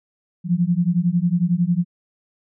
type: beating tone pair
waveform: sine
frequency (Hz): 169.2 / 180.2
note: E3 / F#3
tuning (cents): +45 / -45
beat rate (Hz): 11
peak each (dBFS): -19 / -19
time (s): 0.44-1.85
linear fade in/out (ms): 50
effects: none